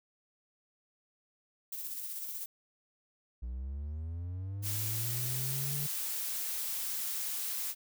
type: noise with tremolo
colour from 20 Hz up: violet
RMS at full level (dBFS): -39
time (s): 1.72-2.46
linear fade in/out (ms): 5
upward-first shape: square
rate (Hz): 16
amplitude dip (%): 30
type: linear sweep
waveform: triangle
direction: up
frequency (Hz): 58.3 to 145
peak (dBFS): -34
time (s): 3.42-5.87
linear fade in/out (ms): 10
type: noise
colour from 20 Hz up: blue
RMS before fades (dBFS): -36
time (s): 4.62-7.75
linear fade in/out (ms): 50
effects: none